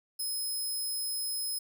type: tone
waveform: 10% pulse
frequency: 5120 Hz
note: D#8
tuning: 49 cents sharp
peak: -26 dBFS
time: 0.19-1.59 s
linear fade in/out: 10 ms
effects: none